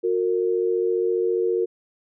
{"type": "tone pair together", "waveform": "sine", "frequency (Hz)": [363.1, 457.9], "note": ["F#4", "A#4"], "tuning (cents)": [-33, -31], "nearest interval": "major third", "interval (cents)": 402, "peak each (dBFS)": [-22, -22], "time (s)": [0.03, 1.66], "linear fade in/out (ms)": 20, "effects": []}